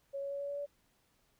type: tone with pitch steps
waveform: sine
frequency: 554.4 / 558.3 / 562.1 / 566 / 570 / 574 Hz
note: C#5 / C#5 / C#5 / C#5 / C#5 / D5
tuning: 0 / +12 / +24 / +36 / +48 / -40 cents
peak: -36 dBFS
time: 0.13-0.664 s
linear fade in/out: 20 ms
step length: 89 ms
effects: pink hiss -73 dBFS RMS until 1.39 s